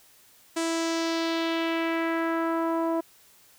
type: tone with low-pass filter sweep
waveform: sawtooth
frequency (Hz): 329.6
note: E4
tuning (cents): 0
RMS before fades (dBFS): -27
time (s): 0.56-3.01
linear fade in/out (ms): 10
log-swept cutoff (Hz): 8600 to 820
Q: 1.9
effects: white hiss -57 dBFS RMS until 3.58 s